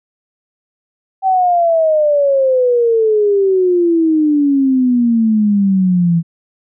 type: exponential sweep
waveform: sine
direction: down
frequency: 774 to 164.81 Hz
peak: -9 dBFS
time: 1.22-6.23 s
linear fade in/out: 50 ms
effects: none